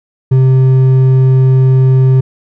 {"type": "tone with hard clipping", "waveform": "sine", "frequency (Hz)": 130.81, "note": "C3", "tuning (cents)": 0, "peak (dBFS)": -6, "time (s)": [0.31, 2.21], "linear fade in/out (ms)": 10, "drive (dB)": 5, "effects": []}